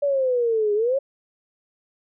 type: exponential two-way sweep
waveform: sine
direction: down then up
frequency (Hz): 580 to 408.1 to 563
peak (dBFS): -18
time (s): 0.02-0.99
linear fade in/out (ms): 10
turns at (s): 0.74
effects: none